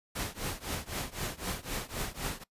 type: noise with tremolo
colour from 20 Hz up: pink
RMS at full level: -33 dBFS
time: 0.15-2.44 s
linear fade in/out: 10 ms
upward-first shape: triangle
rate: 3.9 Hz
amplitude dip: 95%
effects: noise-tail reverb RT60 0.1 s tail -21 dB re dry + resampled to 32000 Hz